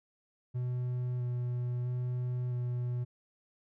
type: tone with vibrato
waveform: triangle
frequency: 123.47 Hz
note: B2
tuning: in tune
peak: -29 dBFS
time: 0.54-3.05 s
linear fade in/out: 20 ms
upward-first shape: square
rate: 0.76 Hz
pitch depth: 11 cents each way
effects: none